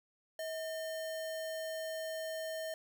sine tone with sample-and-hold, 640 Hz, D#5, 49 cents sharp, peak -37 dBFS, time 0.39-2.74 s, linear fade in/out 2 ms, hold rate 2450 Hz, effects none

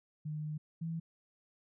sine tone pair in turn, 152.4 / 164.32 Hz, D#3 / E3, -36 / -5 cents, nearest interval minor second, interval 131 cents, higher second, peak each -36 / -35 dBFS, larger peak second, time 0.25-0.58 / 0.81-1 s, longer first, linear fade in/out 10 ms, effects none

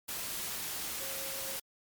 sine tone in noise, 540 Hz, C#5, 45 cents flat, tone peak -46 dBFS, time 1-1.57 s, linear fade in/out 10 ms, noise white, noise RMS -38 dBFS, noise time 0.08-1.6 s, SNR -11 dB, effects MP3 96 kbps

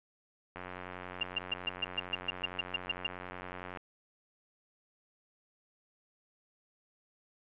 click train, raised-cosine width 0.5 ms, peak -27 dBFS, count 293, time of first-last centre 0.56-3.772 s, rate 90.9 Hz
sine tone bursts, 2794 Hz, F7, in tune, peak -28 dBFS, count 13, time 1.21-3.069 s, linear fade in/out 5 ms, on 23 ms, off 130 ms
effects resampled to 8000 Hz + 10-bit

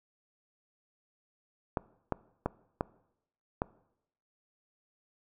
clicks, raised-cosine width 1 ms, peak -15 dBFS, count 5, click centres 1.772 / 2.123 / 2.46 / 2.809 / 3.619 s, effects noise-tail reverb RT60 0.8 s tail -21 dB re dry

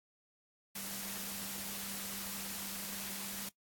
sine tone in noise, 196.8 Hz, G3, 7 cents sharp, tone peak -50 dBFS, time 0.75-3.49 s, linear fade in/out 5 ms, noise white, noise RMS -42 dBFS, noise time 0.75-3.49 s, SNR -11 dB, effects noise-tail reverb RT60 0.1 s tail -21 dB re dry + AAC 64 kbps

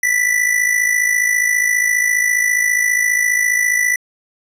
square tone with amplitude modulation, 1975.5 Hz, B6, in tune, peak -11 dBFS, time 0.03-3.96 s, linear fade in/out 5 ms, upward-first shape sine, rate 54.8 Hz, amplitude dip 65%, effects resampled to 32000 Hz

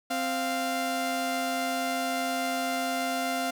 sawtooth tone pair together, 261.6 / 696.4 Hz, C4 / F5, 0 / -5 cents, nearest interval octave + perfect fourth, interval 1695 cents, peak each -28 / -25 dBFS, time 0.1-3.51 s, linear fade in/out 10 ms, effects none

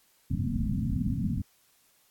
white low-pass noise, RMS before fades -29 dBFS, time 0.3-1.42 s, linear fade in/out 5 ms, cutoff 260 Hz, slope 96 dB/octave, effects white hiss -65 dBFS RMS until 2.1 s + AAC 64 kbps

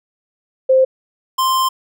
sine / square tone pair in turn, 523.3 / 1046.6 Hz, C5 / C6, 0 / 0 cents, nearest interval octave, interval 1200 cents, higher second, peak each -8 / -14 dBFS, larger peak first, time 0.69-0.85 / 1.38-1.69 s, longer second, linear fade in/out 10 ms, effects none

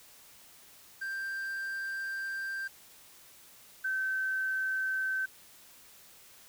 triangle / sine tone pair in turn, 1577 / 1541 Hz, G6 / G6, +10 / -30 cents, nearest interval unison, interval 40 cents, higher first, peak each -32 / -29 dBFS, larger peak second, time 1.01-2.68 / 3.84-5.26 s, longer first, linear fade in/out 10 ms, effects white hiss -56 dBFS RMS until 6.48 s

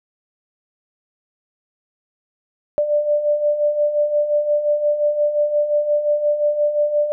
sine beating tone pair, 587.3 / 593 Hz, D5 / D5, 0 / +17 cents, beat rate 5.7 Hz, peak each -23 / -16 dBFS, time 2.78-7.12 s, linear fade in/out 0 ms, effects none

